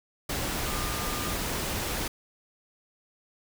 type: tone in noise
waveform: sine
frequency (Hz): 1206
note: D6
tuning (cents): +46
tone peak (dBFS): -38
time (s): 0.66-1.34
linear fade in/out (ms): 5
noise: pink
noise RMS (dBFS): -31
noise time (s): 0.29-2.08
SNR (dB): -10
effects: none